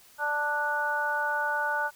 harmonic tone, 294.7 Hz, D4, 6 cents sharp, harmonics 2 / 3 / 4 / 5, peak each -35 / -30 / -38 / -28 dBFS, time 0.18-1.91 s, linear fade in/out 50 ms, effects white hiss -56 dBFS RMS until 1.95 s

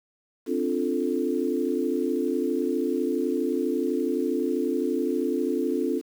sine chord, D minor seventh, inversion third, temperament equal, 261.6 / 293.7 / 349.2 / 440 Hz, C4 / D4 / F4 / A4, 0 / 0 / 0 / 0 cents, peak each -28 / -29 / -28 / -29 dBFS, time 0.46-6.02 s, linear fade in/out 50 ms, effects 8-bit

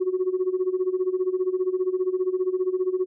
sine tone with tremolo, 370 Hz, F#4, in tune, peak -17 dBFS, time 0-3.06 s, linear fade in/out 20 ms, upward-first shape sine, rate 15 Hz, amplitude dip 85%, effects tanh soft clip ceiling -16 dBFS

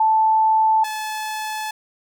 sine / sawtooth tone pair in turn, 878 / 862.9 Hz, A5 / A5, -4 / -34 cents, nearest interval unison, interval 30 cents, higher first, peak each -13 / -21 dBFS, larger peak first, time 0-0.84 / 0.84-1.71 s, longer second, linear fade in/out 5 ms, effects none

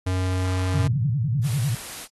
square tone, 92.5 Hz, F#2, in tune, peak -22 dBFS, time 0.06-0.88 s, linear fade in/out 10 ms
sine tone with vibrato, 128.3 Hz, C3, 34 cents flat, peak -20 dBFS, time 0.74-1.75 s, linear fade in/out 5 ms, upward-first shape sine, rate 10 Hz, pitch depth 290 cents each way
white noise, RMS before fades -35 dBFS, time 1.42-2.08 s, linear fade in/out 50 ms
effects AAC 32 kbps

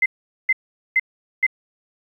sine tone bursts, 2066 Hz, C7, 22 cents flat, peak -13 dBFS, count 4, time 0.02-1.466 s, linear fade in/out 5 ms, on 39 ms, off 430 ms, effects 9-bit

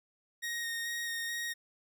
sawtooth tone with vibrato, 1864.7 Hz, A#6, in tune, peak -31 dBFS, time 0.42-1.54 s, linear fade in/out 20 ms, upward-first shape square, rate 2.3 Hz, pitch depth 11 cents each way, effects none

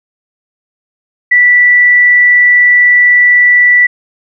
sine tone, 1964 Hz, B6, 10 cents flat, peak -3 dBFS, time 1.31-3.87 s, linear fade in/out 10 ms, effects none

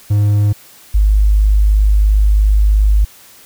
triangle / sine tone pair in turn, 103.3 / 51.49 Hz, G#2 / G#1, -9 / -14 cents, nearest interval octave, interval 1205 cents, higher first, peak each -7 dBFS, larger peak neither, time 0.1-0.53 / 0.94-3.05 s, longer second, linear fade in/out 10 ms, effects white hiss -42 dBFS RMS until 3.45 s

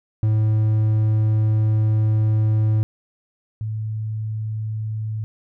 triangle / sine tone pair in turn, 108.4 / 108.93 Hz, A2 / A2, -25 / -17 cents, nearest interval unison, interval 8 cents, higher second, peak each -13 / -23 dBFS, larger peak first, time 0.23-2.83 / 3.61-5.24 s, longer first, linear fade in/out 0 ms, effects none

